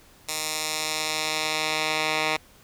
10% pulse tone with band-pass filter sweep, 155.56 Hz, D#3, in tune, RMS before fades -27 dBFS, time 0.28-2.37 s, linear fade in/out 10 ms, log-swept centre 7600 to 2500 Hz, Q 0.84, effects pink hiss -54 dBFS RMS until 2.63 s

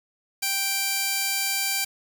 5% pulse tone pair together, 784 / 2352 Hz, G5 / D7, 0 / +2 cents, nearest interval octave + perfect fifth, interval 1902 cents, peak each -17 dBFS, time 0.42-1.85 s, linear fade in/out 10 ms, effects 7-bit

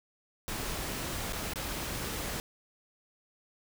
pink noise with dropouts, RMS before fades -36 dBFS, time 0.48-2.4 s, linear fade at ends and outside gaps 0 ms, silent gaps 1.324-1.332 / 1.535-1.558 s, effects none

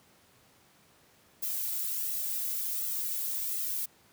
violet noise with flanger, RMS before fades -33 dBFS, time 1.42-3.86 s, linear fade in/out 10 ms, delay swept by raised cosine 1.5 to 2.39 ms, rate 1.4 Hz, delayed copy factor +0.7, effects pink hiss -62 dBFS RMS until 4.12 s + high-pass 100 Hz 12 dB/octave

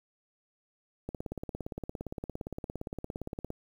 click train, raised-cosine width 2 ms, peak -23 dBFS, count 43, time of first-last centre 1.09-3.504 s, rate 17.4 Hz, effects 9-bit

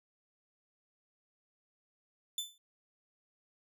sawtooth tone with exponential decay, 3520 Hz, A7, in tune, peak -28 dBFS, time 2.38-2.58 s, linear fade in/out 2 ms, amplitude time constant 43 ms, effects none

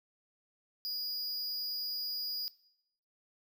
square tone with amplitude modulation, 4905 Hz, D#8, 26 cents flat, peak -33 dBFS, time 0.85-2.48 s, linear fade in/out 0 ms, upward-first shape sine, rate 229 Hz, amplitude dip 55%, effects noise-tail reverb RT60 0.7 s tail -18 dB re dry

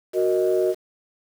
sine chord, D# minor, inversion first, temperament equal, 370 / 466.2 / 622.3 Hz, F#4 / A#4 / D#5, 0 / 0 / 0 cents, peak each -19 / -24 / -23 dBFS, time 0.13-0.75 s, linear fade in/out 50 ms, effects tanh soft clip ceiling -10 dBFS + 7-bit

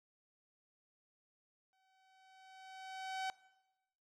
sawtooth tone with exponential growth, 760 Hz, F#5, 46 cents sharp, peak -33 dBFS, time 1.73-3.3 s, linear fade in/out 0 ms, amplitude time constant 340 ms, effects noise-tail reverb RT60 1.0 s tail -20 dB re dry + low-pass 6000 Hz 12 dB/octave

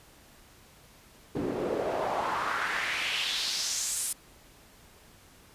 pink noise with band-pass filter sweep, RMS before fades -31 dBFS, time 1.35-4.13 s, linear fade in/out 5 ms, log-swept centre 290 to 10000 Hz, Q 2.5, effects pink hiss -56 dBFS RMS until 5.54 s + resampled to 32000 Hz

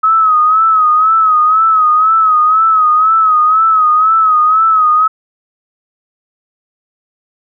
sine tone with vibrato, 1275 Hz, D#6, 42 cents sharp, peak -6 dBFS, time 0.03-5.08 s, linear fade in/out 10 ms, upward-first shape sine, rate 2 Hz, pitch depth 64 cents each way, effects none

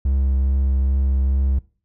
triangle tone with vibrato, 67 Hz, C2, 42 cents sharp, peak -14 dBFS, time 0.05-1.59 s, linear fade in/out 5 ms, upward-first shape triangle, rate 2.4 Hz, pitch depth 18 cents each way, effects noise-tail reverb RT60 0.4 s tail -21 dB re dry

